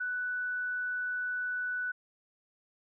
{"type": "tone", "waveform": "sine", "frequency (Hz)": 1487, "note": "F#6", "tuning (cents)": 8, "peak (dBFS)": -31, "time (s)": [0, 1.92], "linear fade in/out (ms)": 10, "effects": []}